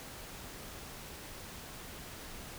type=silence; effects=pink hiss -47 dBFS RMS until 2.58 s